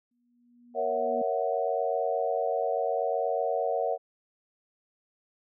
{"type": "tone with exponential growth", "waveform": "sine", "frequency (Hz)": 241.1, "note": "B3", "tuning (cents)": -41, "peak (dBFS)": -33, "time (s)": [0.11, 1.22], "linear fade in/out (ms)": 5, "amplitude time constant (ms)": 240}
{"type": "chord", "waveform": "sine", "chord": "F# dominant seventh", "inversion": "first", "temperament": "equal", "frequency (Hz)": [466.2, 554.4, 659.3, 740], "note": ["A#4", "C#5", "E5", "F#5"], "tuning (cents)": [0, 0, 0, 0], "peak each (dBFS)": -31, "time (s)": [0.74, 3.98], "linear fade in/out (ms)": 50}
{"effects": []}